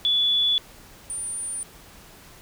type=tone pair in turn; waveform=sine; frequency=3435 / 9298 Hz; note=A7 / D9; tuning=-42 / -18 cents; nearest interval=octave + perfect fourth; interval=1724 cents; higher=second; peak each=-18 / -28 dBFS; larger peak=first; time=0.05-0.58 / 1.1-1.63 s; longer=neither; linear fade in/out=0 ms; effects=pink hiss -48 dBFS RMS until 2.41 s